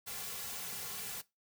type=noise with comb filter; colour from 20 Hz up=white; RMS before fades=-42 dBFS; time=0.06-1.22 s; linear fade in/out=20 ms; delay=3.2 ms; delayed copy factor=-0.85; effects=noise-tail reverb RT60 0.2 s tail -19 dB re dry